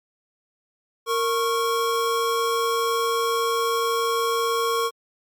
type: tone pair together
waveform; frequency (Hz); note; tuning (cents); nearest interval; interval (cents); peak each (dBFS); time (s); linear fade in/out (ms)
square; 462.5 / 1099.2; A#4 / C#6; -14 / -15; octave + minor third; 1499; -24; 1.06-4.91; 50
effects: MP3 64 kbps